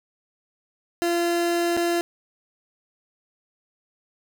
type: tone with dropouts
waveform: 30% pulse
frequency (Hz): 343.2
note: F4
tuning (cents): -30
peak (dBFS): -18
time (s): 1.02-2.01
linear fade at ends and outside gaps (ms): 0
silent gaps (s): 1.767-1.773
effects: none